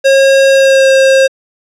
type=tone with pitch glide; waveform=square; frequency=542 to 534.5 Hz; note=C#5 to C5; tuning=-39 to +37 cents; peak=-5 dBFS; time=0.04-1.28 s; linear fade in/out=20 ms; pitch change=-24 cents; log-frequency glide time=0.5-0.89 s; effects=low-pass 7000 Hz 12 dB/octave